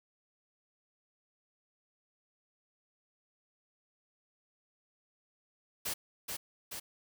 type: noise with echo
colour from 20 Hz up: white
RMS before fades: -36 dBFS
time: 5.85-5.94 s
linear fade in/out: 10 ms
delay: 430 ms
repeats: 2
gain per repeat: -3 dB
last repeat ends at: 6.8 s
effects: none